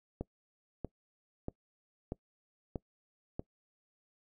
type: click train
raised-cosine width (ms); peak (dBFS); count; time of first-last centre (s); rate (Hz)
2; -23; 6; 0.21-3.395; 1.57
effects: noise-tail reverb RT60 0.1 s tail -23 dB re dry